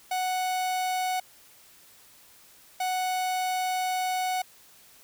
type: tone pair in turn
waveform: 45% pulse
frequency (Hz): 740 / 740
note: F#5 / F#5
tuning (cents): 0 / 0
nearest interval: unison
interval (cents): 0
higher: neither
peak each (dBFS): -26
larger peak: neither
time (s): 0.11-1.2 / 2.8-4.42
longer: second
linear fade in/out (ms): 5
effects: white hiss -55 dBFS RMS until 5.03 s